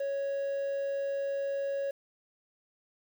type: tone with quantisation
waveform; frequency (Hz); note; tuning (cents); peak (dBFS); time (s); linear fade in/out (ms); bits
triangle; 554.4; C#5; 0; -28; 0-1.91; 5; 9
effects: none